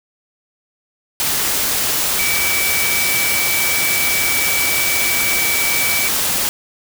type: tone in noise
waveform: sine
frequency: 2295 Hz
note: D7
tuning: 40 cents flat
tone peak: -19 dBFS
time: 2.19-6.08 s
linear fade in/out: 0 ms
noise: white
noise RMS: -18 dBFS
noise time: 1.2-6.49 s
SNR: -4 dB
effects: none